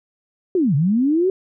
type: linear two-way sweep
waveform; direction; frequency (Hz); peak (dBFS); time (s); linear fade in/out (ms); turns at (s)
sine; down then up; 389.1 to 130.81 to 389.1; -14; 0.55-1.3; 2; 0.75
effects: none